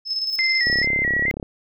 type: tone with tremolo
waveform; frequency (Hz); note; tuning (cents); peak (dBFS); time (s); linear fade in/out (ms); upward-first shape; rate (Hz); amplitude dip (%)
sine; 5210; E8; -21; -20; 0.05-0.87; 50; square; 18; 45
type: noise with exponential growth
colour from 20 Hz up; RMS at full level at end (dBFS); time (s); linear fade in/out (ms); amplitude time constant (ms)
violet; -36; 0.21-0.36; 0; 31
type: tone with vibrato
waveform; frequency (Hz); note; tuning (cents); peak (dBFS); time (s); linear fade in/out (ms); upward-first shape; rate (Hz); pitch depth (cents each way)
sine; 2000; B6; +21; -18; 0.39-1.31; 0; square; 2.3; 67
type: click train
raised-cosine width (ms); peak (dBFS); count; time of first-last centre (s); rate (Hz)
2; -16; 27; 0.67-1.428; 34.3
effects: none